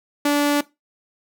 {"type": "tone", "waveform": "sawtooth", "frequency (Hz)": 290, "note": "D4", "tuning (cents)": -22, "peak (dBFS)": -12, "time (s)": [0.25, 0.61], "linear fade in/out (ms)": 5, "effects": ["noise-tail reverb RT60 0.2 s tail -18 dB re dry"]}